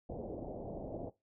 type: low-pass noise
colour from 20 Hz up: white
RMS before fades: -43 dBFS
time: 0.09-1.1 s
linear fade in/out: 5 ms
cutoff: 700 Hz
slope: 48 dB/octave
effects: noise-tail reverb RT60 0.2 s tail -17 dB re dry